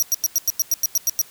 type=tone bursts; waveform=sawtooth; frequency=5760 Hz; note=F#8; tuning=47 cents flat; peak=-13 dBFS; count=11; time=0-1.215 s; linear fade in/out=0 ms; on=25 ms; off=94 ms; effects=white hiss -47 dBFS RMS until 1.3 s